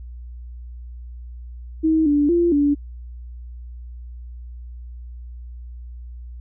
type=tone with pitch steps; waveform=sine; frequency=317.9 / 290.9 / 344 / 288.2 Hz; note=D#4 / D4 / F4 / D4; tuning=+37 / -16 / -26 / -33 cents; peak=-14 dBFS; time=1.83-2.75 s; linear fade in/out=20 ms; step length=230 ms; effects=added 60 Hz sine -33 dBFS peak until 6.4 s